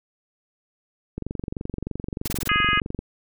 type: click train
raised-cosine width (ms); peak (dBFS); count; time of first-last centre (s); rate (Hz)
3; -16; 43; 1.18-2.99; 23.2
type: noise bursts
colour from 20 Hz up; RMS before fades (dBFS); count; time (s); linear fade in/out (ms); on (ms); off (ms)
white; -29; 5; 2.25-2.482; 5; 28; 23
type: harmonic tone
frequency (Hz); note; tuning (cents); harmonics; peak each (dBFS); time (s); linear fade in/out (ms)
415.3; G#4; 0; 3 / 4 / 5 / 6 / 7; -23 / -24 / -25 / -26 / -26; 2.49-2.8; 2
effects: none

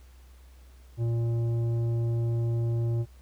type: tone with tanh clipping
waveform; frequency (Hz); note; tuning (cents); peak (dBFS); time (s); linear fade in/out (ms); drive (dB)
sine; 116.54; A#2; 0; -26; 0.97-3.06; 50; 10
effects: added 63 Hz sine -49 dBFS peak until 3.21 s + pink hiss -62 dBFS RMS until 3.21 s

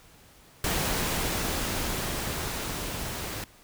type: noise with level ramp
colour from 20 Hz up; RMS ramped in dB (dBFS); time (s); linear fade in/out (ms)
pink; -27 to -35; 0.64-3.44; 2
effects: pink hiss -55 dBFS RMS until 3.63 s

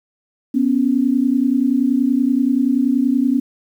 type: tone pair together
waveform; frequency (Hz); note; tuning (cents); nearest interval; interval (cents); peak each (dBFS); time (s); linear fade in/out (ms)
sine; 246.9 / 277.4; B3 / C#4; 0 / +1; major second; 201; -16; 0.54-3.4; 10
effects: 8-bit

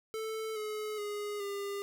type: tone with pitch steps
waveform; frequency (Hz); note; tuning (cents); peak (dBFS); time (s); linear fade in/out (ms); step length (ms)
square; 440.2 / 426.9 / 414.1 / 401.6; A4 / G#4 / G#4 / G4; +1 / +48 / -5 / +42; -36; 0.14-1.82; 0; 420
effects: none

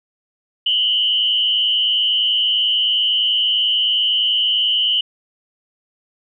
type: tone with frequency modulation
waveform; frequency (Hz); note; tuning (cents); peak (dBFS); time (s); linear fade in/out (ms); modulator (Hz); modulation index
sine; 2997; F#7; +22; -14; 0.66-5.01; 5; 109; 1.1
effects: none

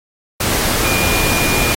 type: tone in noise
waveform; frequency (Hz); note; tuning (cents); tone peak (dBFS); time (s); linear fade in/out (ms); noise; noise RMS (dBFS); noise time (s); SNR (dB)
sine; 2421; D#7; -48; -20; 0.84-1.73; 5; pink; -17; 0.4-1.75; -6
effects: AAC 48 kbps

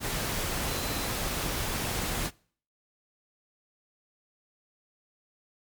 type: tone in noise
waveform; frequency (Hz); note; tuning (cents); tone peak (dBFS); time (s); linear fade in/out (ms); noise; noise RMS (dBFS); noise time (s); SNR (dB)
sine; 4054; B7; +45; -41; 0.65-1.1; 50; pink; -31; 0-2.31; -13
effects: noise-tail reverb RT60 0.5 s tail -24 dB re dry + MP3 96 kbps

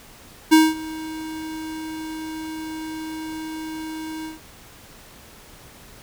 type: tone with ADSR envelope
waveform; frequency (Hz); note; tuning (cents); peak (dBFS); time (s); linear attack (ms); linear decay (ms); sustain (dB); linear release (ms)
square; 316; D#4; +27; -9; 0.51-4.4; 20; 210; -21; 150
effects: pink hiss -46 dBFS RMS until 6.02 s

